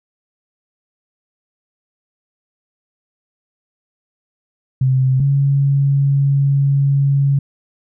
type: tone pair in turn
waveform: sine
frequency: 130.81 / 139.29 Hz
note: C3 / C#3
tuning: 0 / +9 cents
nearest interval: minor second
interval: 109 cents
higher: second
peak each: -11 dBFS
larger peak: neither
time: 4.81-5.2 / 5.2-7.39 s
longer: second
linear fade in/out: 5 ms
effects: none